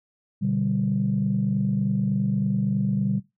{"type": "chord", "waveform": "sine", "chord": "G major", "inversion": "first", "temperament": "equal", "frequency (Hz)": [123.47, 146.83, 196], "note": ["B2", "D3", "G3"], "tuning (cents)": [0, 0, 0], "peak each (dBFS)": [-27, -26, -23], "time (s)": [0.41, 3.2], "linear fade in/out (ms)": 20, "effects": ["noise-tail reverb RT60 0.2 s tail -18 dB re dry", "tanh soft clip ceiling -13 dBFS"]}